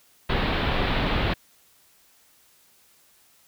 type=low-pass noise; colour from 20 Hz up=pink; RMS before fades=-24 dBFS; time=0.29-1.34 s; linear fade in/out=10 ms; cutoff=4000 Hz; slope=48 dB/octave; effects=white hiss -59 dBFS RMS until 3.47 s